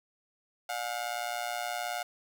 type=tone with amplitude modulation; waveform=sawtooth; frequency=715 Hz; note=F5; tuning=41 cents sharp; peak=-25 dBFS; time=0.69-2.03 s; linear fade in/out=5 ms; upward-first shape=sine; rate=119 Hz; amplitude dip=85%; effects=none